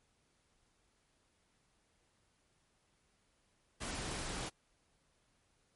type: noise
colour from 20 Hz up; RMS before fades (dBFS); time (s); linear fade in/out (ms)
pink; -41; 3.8-4.5; 20
effects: pink hiss -75 dBFS RMS until 5.75 s + MP3 48 kbps